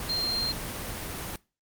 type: tone in noise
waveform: sine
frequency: 4186 Hz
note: C8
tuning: in tune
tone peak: -26 dBFS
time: 0.09-0.52 s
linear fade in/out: 2 ms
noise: pink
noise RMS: -35 dBFS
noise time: 0-1.36 s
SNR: +6 dB
effects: noise-tail reverb RT60 0.3 s tail -22 dB re dry + Opus 24 kbps